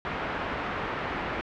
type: low-pass noise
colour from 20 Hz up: white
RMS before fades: -32 dBFS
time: 0.05-1.41 s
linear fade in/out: 0 ms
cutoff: 1700 Hz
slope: 12 dB/octave
effects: low-pass 3000 Hz 12 dB/octave